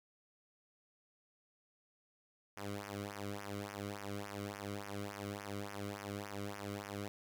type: tone with flanger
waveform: sawtooth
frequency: 101.3 Hz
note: G#2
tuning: 43 cents flat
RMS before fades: -44 dBFS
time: 2.57-7.08 s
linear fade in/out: 0 ms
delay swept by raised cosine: 0.24 to 1.19 ms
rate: 3.5 Hz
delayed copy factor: -0.95
effects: none